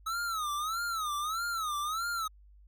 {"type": "tone with vibrato", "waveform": "square", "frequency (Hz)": 1283, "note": "E6", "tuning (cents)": -47, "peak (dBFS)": -32, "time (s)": [0.06, 2.28], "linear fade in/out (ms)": 10, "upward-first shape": "sine", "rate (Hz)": 1.6, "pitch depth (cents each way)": 160, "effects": ["added 50 Hz sine -54 dBFS peak until 2.67 s"]}